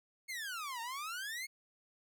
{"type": "exponential two-way sweep", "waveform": "sawtooth", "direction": "down then up", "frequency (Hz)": [2208, 903, 2208], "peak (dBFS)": -36, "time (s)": [0.28, 1.47], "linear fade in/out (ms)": 20, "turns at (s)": 0.81, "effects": []}